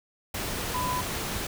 sine tone in noise, 1000 Hz, B5, 21 cents sharp, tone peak -28 dBFS, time 0.74-1.01 s, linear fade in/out 5 ms, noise pink, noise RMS -32 dBFS, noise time 0.34-1.47 s, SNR +1 dB, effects none

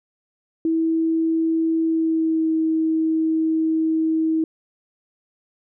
sine tone with pitch glide, 325 to 319.8 Hz, E4 to D#4, -24 to +48 cents, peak -17 dBFS, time 0.65-4.44 s, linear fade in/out 2 ms, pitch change -28 cents, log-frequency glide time 1.84-2.52 s, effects none

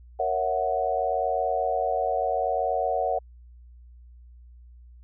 sine chord, F# dominant seventh, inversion first, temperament equal, 466.2 / 554.4 / 659.3 / 740 Hz, A#4 / C#5 / E5 / F#5, 0 / 0 / 0 / 0 cents, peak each -31 / -29 / -29 / -26 dBFS, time 0.19-3.19 s, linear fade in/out 10 ms, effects added 60 Hz sine -46 dBFS peak until 5.03 s

